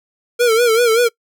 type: tone with vibrato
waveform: square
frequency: 464.3 Hz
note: A#4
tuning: 7 cents flat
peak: -11 dBFS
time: 0.39-1.09 s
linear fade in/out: 20 ms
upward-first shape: sine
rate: 5.2 Hz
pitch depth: 94 cents each way
effects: noise-tail reverb RT60 0.1 s tail -23 dB re dry